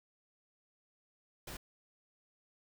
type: noise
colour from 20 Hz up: pink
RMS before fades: -45 dBFS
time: 1.47-1.57 s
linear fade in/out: 5 ms
effects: none